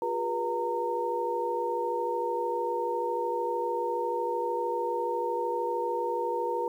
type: tone cluster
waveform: sine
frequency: 357.2 / 410.8 / 483.5 / 919 Hz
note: F4 / G#4 / B4 / A#5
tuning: +39 / -19 / -37 / -25 cents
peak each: -35 / -36 / -31 / -31 dBFS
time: 0.02-6.68 s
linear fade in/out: 2 ms
effects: 10-bit